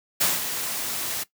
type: noise with ADSR envelope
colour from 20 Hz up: white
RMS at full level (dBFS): -20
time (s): 0.2-1.24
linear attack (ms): 14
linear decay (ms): 180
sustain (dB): -9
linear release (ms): 16
effects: noise-tail reverb RT60 0.1 s tail -17 dB re dry + high-pass 100 Hz 12 dB/octave